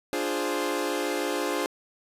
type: chord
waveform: sawtooth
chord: D half-diminished seventh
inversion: none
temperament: equal with one note detuned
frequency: 294.9 / 349.2 / 415.3 / 523.3 Hz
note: D4 / F4 / Ab4 / C5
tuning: +7 / 0 / 0 / 0 cents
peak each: -28 dBFS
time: 0.13-1.66 s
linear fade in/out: 0 ms
effects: resampled to 32000 Hz + 9-bit